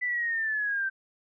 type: linear sweep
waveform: sine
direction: down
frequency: 1998 to 1549 Hz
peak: -26 dBFS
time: 0.01-0.9 s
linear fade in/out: 20 ms
effects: none